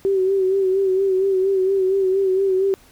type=tone with vibrato; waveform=sine; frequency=383 Hz; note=G4; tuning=40 cents flat; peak=-15 dBFS; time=0.05-2.74 s; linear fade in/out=0 ms; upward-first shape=sine; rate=4.3 Hz; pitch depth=49 cents each way; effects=pink hiss -51 dBFS RMS until 2.91 s